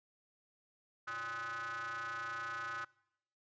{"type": "ring-modulated tone", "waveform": "square", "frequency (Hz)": 113.8, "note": "A#2", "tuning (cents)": -41, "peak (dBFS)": -37, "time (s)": [1.07, 2.85], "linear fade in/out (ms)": 10, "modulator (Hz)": 1380, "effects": ["noise-tail reverb RT60 0.8 s tail -23 dB re dry", "resampled to 16000 Hz"]}